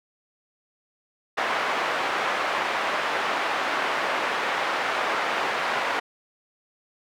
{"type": "band-pass noise", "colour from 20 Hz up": "pink", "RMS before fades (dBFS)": -26, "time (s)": [1.37, 6], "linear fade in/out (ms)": 10, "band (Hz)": [700, 2100], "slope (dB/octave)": 12, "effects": []}